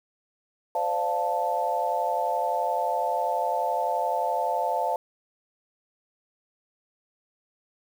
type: chord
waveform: sine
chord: D minor seventh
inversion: third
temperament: equal with one note detuned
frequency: 515.5 / 587.3 / 698.5 / 880 Hz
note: C5 / D5 / F5 / A5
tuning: -26 / 0 / 0 / 0 cents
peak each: -31 / -31 / -28 / -27 dBFS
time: 0.75-4.96 s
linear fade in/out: 2 ms
effects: 8-bit